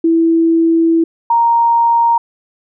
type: tone pair in turn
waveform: sine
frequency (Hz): 329.6 / 932.2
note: E4 / A#5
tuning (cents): 0 / 0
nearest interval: octave + tritone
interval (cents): 1800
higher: second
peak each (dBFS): -8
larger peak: neither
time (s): 0.04-1.04 / 1.3-2.18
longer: first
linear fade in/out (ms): 5
effects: none